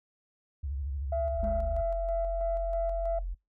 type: tone with vibrato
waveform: sine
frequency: 69.5 Hz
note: C#2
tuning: 5 cents sharp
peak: -31 dBFS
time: 0.63-1.82 s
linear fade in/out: 10 ms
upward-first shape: square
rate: 13 Hz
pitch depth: 110 cents each way
type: tone with tremolo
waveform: sine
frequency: 670 Hz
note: E5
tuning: 28 cents sharp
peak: -27 dBFS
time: 1.12-3.19 s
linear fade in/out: 5 ms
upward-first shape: square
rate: 3.1 Hz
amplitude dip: 30%
type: tone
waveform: sine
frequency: 44.06 Hz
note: F1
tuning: 16 cents sharp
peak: -31 dBFS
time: 1.36-3.35 s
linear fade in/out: 20 ms
type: tone with exponential decay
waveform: sine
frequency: 209.9 Hz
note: G#3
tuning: 19 cents sharp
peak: -32 dBFS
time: 1.43-1.99 s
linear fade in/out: 2 ms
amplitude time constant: 120 ms
effects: noise-tail reverb RT60 0.2 s tail -24 dB re dry + tanh soft clip ceiling -20 dBFS